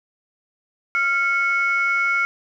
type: tone pair together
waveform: sine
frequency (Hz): 1387.2 / 2202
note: F6 / C#7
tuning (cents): -12 / -12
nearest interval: minor sixth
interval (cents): 800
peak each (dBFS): -19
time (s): 0.95-2.25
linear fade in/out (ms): 0
effects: tanh soft clip ceiling -11 dBFS + 9-bit